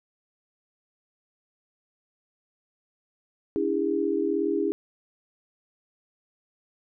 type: tone cluster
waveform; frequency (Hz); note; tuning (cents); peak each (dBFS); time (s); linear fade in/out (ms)
sine; 286.6 / 328.6 / 405.4; D4 / E4 / G#4; -42 / -5 / -42; -29 / -27 / -26; 3.56-4.72; 0
effects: none